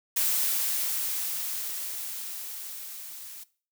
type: noise with level ramp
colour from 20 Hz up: blue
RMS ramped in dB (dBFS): -25 to -43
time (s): 0.16-3.44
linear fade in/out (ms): 10
effects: noise-tail reverb RT60 0.4 s tail -19 dB re dry